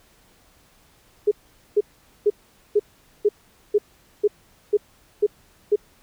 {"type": "tone bursts", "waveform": "sine", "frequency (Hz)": 415.3, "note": "G#4", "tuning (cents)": 0, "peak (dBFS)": -13, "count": 10, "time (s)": [1.27, 5.76], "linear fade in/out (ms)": 10, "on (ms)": 44, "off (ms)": 450, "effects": ["pink hiss -57 dBFS RMS until 6.02 s"]}